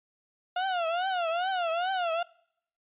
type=tone with vibrato; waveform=35% pulse; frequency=708 Hz; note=F5; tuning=23 cents sharp; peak=-25 dBFS; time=0.56-2.23 s; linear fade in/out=5 ms; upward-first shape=triangle; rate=2.4 Hz; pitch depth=170 cents each way; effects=noise-tail reverb RT60 0.7 s tail -24 dB re dry + resampled to 8000 Hz